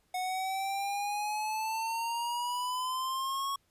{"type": "exponential sweep", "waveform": "square", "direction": "up", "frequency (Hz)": [732, 1108.7], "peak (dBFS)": -32, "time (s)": [0.14, 3.56], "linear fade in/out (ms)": 5, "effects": ["pink hiss -72 dBFS RMS until 3.7 s", "resampled to 32000 Hz"]}